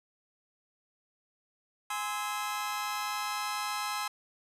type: chord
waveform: sawtooth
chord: Ab augmented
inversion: none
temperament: just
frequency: 830.6 / 1038.3 / 1297.8 Hz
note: Ab5 / C6 / E6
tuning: 0 / -14 / -27 cents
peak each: -33 dBFS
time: 1.9-4.08 s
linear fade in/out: 5 ms
effects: resampled to 32000 Hz + 10-bit